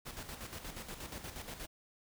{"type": "noise with tremolo", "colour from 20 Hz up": "pink", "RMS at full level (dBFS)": -44, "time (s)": [0.05, 1.67], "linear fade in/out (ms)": 20, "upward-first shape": "square", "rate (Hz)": 8.4, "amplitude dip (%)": 55, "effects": []}